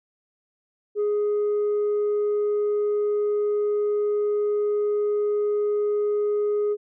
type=tone; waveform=sine; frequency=415.8 Hz; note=G#4; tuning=2 cents sharp; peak=-18 dBFS; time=0.95-6.77 s; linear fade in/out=50 ms; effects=tanh soft clip ceiling -19 dBFS